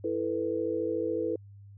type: chord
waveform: sine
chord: E suspended fourth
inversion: none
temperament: equal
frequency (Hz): 329.6 / 440 / 493.9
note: E4 / A4 / B4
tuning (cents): 0 / 0 / 0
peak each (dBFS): -32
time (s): 0.04-1.36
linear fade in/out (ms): 5
effects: added 100 Hz sine -47 dBFS peak until 1.77 s